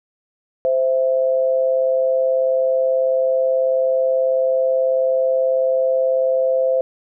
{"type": "tone pair together", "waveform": "sine", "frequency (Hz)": [521.6, 660], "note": ["C5", "E5"], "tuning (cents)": [-5, 2], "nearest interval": "major third", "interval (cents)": 407, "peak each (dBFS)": [-15, -22], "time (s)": [0.65, 6.81], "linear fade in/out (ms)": 0, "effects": []}